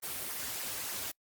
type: noise with flanger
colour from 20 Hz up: white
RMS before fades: -38 dBFS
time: 0.02-1.12 s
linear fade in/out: 20 ms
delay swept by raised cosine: 0.27 to 5.97 ms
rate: 3.4 Hz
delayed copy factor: -0.7
effects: noise-tail reverb RT60 0.1 s tail -25 dB re dry + Opus 32 kbps